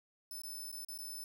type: tone with dropouts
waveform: 5% pulse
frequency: 5274 Hz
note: E8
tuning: in tune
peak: -37 dBFS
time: 0.31-1.24 s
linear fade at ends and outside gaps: 2 ms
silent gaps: 0.418-0.435 / 0.716-0.726 / 0.848-0.885 / 0.977-0.987 s
effects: 12-bit